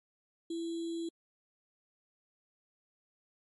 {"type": "tone with sample-and-hold", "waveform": "sine", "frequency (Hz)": 333.5, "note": "E4", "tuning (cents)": 20, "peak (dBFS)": -34, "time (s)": [0.5, 1.09], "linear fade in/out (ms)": 5, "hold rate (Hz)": 3675, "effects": ["MP3 48 kbps"]}